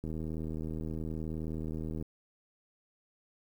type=click train; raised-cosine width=3 ms; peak=-26 dBFS; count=158; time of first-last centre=0.04-2.025 s; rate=79.1 Hz; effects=10-bit